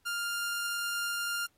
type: tone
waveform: sawtooth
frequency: 1400 Hz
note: F6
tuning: 4 cents sharp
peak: -28 dBFS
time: 0.05-1.47 s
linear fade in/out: 20 ms
effects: pink hiss -72 dBFS RMS until 1.57 s + AAC 48 kbps